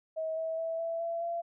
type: tone with pitch steps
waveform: sine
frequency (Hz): 639 / 647.2 / 655.4 / 663.8 / 672.3 / 680.9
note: D#5 / E5 / E5 / E5 / E5 / F5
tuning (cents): +46 / -32 / -10 / +12 / +34 / -44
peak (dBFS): -31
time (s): 0.16-1.42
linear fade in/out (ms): 20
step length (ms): 210
effects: none